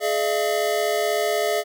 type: tone cluster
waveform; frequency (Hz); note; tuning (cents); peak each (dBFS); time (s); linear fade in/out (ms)
square; 422.5 / 604 / 680; G#4 / D5 / F5; +30 / +48 / -46; -25 / -26 / -25; 0-1.64; 50
effects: none